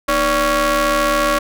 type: ring-modulated tone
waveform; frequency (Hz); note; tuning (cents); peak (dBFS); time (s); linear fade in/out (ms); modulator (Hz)
sawtooth; 270.3; C#4; -44; -7; 0.08-1.39; 10; 848
effects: none